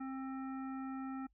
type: harmonic tone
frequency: 265.4 Hz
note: C4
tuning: 25 cents sharp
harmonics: 1 / 3 / 5 / 7 / 9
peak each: -40 / -50 / -50 / -60 / -65 dBFS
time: 0-1.27 s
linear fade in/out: 10 ms
effects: noise-tail reverb RT60 0.1 s tail -25 dB re dry + added 50 Hz sine -70 dBFS peak until 1.33 s